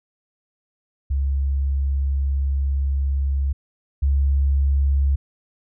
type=tone pair in turn; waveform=sine; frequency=68.7 / 69.18 Hz; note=C#2 / C#2; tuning=-15 / -3 cents; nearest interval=unison; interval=12 cents; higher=second; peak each=-18 / -15 dBFS; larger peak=second; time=1.1-3.53 / 4.02-5.16 s; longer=first; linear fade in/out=10 ms; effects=none